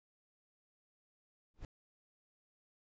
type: noise with exponential growth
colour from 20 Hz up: brown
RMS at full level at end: -39 dBFS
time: 1.54-1.65 s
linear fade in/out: 2 ms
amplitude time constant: 23 ms
effects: resampled to 16000 Hz